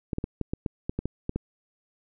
clicks, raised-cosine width 3 ms, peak -15 dBFS, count 11, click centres 0.132 / 0.184 / 0.241 / 0.413 / 0.535 / 0.662 / 0.895 / 0.99 / 1.056 / 1.294 / 1.36 s, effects none

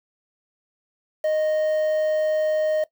triangle tone with quantisation, 619 Hz, D#5, 9 cents flat, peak -17 dBFS, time 1.24-2.84 s, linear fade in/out 5 ms, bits 7, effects noise-tail reverb RT60 0.1 s tail -18 dB re dry

